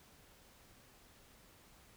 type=silence; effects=pink hiss -63 dBFS RMS until 1.96 s